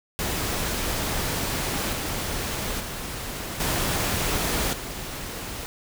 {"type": "noise with level steps", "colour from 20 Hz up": "pink", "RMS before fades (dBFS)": [-27, -29, -33, -25, -34], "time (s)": [0.19, 5.66], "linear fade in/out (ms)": 0, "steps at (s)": [1.93, 2.8, 3.6, 4.73], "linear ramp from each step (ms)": 2, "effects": []}